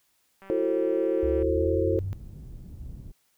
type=click train; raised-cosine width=0.5 ms; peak=-34 dBFS; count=196; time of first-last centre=0.42-1.425 s; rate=194 Hz
type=chord; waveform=sine; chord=F# half-diminished seventh; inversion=third; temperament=just; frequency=333 / 370 / 444 / 532.8 Hz; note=E4 / F#4 / A4 / C5; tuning=+18 / 0 / +16 / +31 cents; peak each=-28 dBFS; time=0.5-1.99 s; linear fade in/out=0 ms
type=linear sweep; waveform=sine; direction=up; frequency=67.2 to 97.8 Hz; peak=-28 dBFS; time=1.23-2.13 s; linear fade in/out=0 ms
type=low-pass noise; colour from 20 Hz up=pink; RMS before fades=-41 dBFS; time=1.37-3.12 s; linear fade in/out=10 ms; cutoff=160 Hz; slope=12 dB/octave
effects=white hiss -69 dBFS RMS until 3.37 s